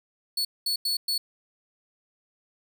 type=tone bursts at uneven times; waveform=40% pulse; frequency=4417 Hz; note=C#8; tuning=7 cents flat; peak=-23 dBFS; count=4; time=0.37-0.45 / 0.66-0.76 / 0.85-0.97 / 1.08-1.18 s; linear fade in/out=5 ms; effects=none